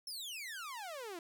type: exponential sweep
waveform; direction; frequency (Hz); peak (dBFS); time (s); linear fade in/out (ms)
sawtooth; down; 5450 to 325.1; -39; 0.07-1.19; 2
effects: none